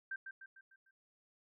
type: tone with echo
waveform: sine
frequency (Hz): 1568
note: G6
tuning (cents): 0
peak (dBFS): -38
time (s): 0.11-0.16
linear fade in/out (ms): 5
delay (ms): 150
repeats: 5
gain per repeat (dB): -6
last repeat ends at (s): 0.91
effects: none